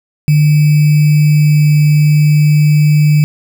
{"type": "tone with sample-and-hold", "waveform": "sine", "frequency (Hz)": 149.9, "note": "D3", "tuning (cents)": 36, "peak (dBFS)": -5, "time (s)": [0.28, 3.24], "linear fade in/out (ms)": 0, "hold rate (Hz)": 2450, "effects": []}